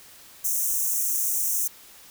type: high-pass noise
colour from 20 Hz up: white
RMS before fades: -25 dBFS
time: 0.44-1.68 s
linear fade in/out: 10 ms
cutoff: 5800 Hz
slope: 96 dB/octave
effects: white hiss -49 dBFS RMS until 2.1 s